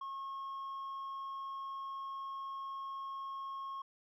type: tone with hard clipping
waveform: triangle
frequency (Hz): 1086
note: C#6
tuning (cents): -36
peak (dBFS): -39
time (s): 0.01-3.82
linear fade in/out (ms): 5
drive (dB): 1
effects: none